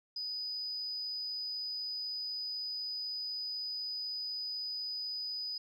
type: tone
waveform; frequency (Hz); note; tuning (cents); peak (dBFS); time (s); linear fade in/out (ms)
sine; 4978; D#8; 0; -35; 0.16-5.58; 5
effects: tanh soft clip ceiling -31 dBFS